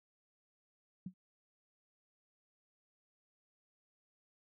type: tone with exponential decay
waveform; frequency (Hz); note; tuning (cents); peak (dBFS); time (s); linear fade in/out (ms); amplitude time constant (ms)
sine; 184.4; F#3; -6; -37; 1.06-1.14; 5; 17
effects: none